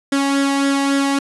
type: tone with flanger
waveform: sawtooth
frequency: 277.2 Hz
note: C#4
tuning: in tune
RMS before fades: -17 dBFS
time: 0.12-1.19 s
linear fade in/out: 5 ms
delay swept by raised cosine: 0.57 to 1.07 ms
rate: 3.6 Hz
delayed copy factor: +0.55
effects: resampled to 24000 Hz